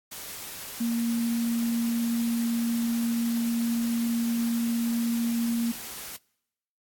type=tone in noise; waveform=sine; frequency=233.1 Hz; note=A#3; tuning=in tune; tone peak=-24 dBFS; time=0.8-5.72 s; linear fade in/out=10 ms; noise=white; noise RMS=-39 dBFS; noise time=0.11-6.17 s; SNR=+12 dB; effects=noise-tail reverb RT60 0.9 s tail -26 dB re dry + AAC 64 kbps